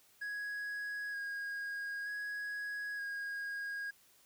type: tone with vibrato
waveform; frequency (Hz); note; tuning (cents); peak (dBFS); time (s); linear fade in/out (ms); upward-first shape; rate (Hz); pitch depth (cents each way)
triangle; 1650; G#6; -12; -36; 0.21-3.91; 10; square; 0.54; 15
effects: white hiss -66 dBFS RMS until 4.25 s